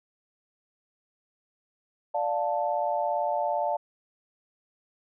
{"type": "chord", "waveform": "sine", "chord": "D minor", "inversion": "none", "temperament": "just", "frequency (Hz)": [587.3, 704.8, 881], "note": ["D5", "F5", "A5"], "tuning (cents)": [0, 16, 2], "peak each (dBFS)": -29, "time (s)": [2.14, 3.77], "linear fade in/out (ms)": 10, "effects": []}